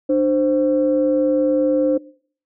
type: tone pair together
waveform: sine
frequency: 298.5 / 523.3 Hz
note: D4 / C5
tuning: +28 / 0 cents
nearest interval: minor seventh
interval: 972 cents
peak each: -16 dBFS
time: 0.09-1.98 s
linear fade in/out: 10 ms
effects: noise-tail reverb RT60 0.5 s tail -21 dB re dry + tanh soft clip ceiling -7 dBFS